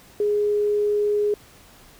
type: tone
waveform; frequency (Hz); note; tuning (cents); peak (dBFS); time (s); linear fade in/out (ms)
sine; 415.3; G#4; 0; -18; 0.2-1.34; 2
effects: pink hiss -50 dBFS RMS until 1.99 s